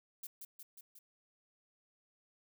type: noise with echo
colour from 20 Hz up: violet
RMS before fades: -45 dBFS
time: 0.23-0.27 s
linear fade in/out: 5 ms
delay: 180 ms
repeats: 4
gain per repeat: -3 dB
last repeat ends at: 0.99 s
effects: none